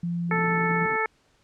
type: tone with pitch glide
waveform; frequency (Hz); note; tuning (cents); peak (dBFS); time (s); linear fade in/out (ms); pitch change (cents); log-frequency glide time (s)
sine; 172 to 170.02; F3 to F3; -26 to -46; -25; 0.03-0.86; 5; -20; 0.16-0.59
type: band-pass noise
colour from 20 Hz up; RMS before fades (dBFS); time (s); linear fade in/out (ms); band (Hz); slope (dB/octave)
pink; -40; 0.29-0.97; 10; 130 to 420; 48
type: harmonic tone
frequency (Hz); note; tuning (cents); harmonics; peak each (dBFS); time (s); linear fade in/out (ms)
440; A4; 0; 1 / 2 / 3 / 4 / 5; -29 / -29 / -29 / -29 / -29; 0.31-1.06; 2
effects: pink hiss -64 dBFS RMS until 1.43 s + low-pass 7000 Hz 12 dB/octave